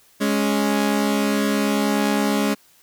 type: tone pair together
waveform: sawtooth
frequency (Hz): 207.7 / 277.2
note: G#3 / C#4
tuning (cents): 0 / 0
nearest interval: perfect fourth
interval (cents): 500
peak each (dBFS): -16 / -18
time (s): 0.2-2.55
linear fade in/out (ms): 20
effects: white hiss -55 dBFS RMS until 2.82 s